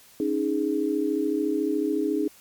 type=chord; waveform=sine; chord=C# suspended second; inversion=none; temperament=equal; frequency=277.2 / 311.1 / 415.3 Hz; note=C#4 / D#4 / G#4; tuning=0 / 0 / 0 cents; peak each=-28 / -25 / -27 dBFS; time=0.2-2.28 s; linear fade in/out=2 ms; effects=white hiss -53 dBFS RMS until 2.4 s + MP3 96 kbps